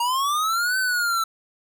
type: linear two-way sweep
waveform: square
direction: up then down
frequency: 932.3 to 1537 to 1322 Hz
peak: -21 dBFS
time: 0-1.24 s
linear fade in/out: 5 ms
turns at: 0.78 s
effects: none